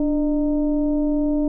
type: tone with frequency modulation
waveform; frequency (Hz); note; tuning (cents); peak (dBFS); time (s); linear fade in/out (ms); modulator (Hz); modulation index
sine; 293.8; D4; +1; -17; 0-1.48; 2; 315; 0.67
effects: none